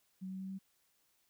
sine tone with pitch steps, 187.8 / 189.22 / 190.64 / 192.08 Hz, F#3 / F#3 / G3 / G3, +26 / +39 / -48 / -35 cents, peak -40 dBFS, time 0.21-0.59 s, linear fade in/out 20 ms, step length 95 ms, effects white hiss -75 dBFS RMS until 1.29 s

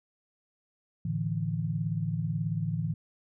sine chord, A suspended fourth, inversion none, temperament just, 110 / 146.67 / 165 Hz, A2 / D3 / E3, 0 / -2 / +2 cents, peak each -33 / -33 / -31 dBFS, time 1.05-2.94 s, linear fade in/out 5 ms, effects none

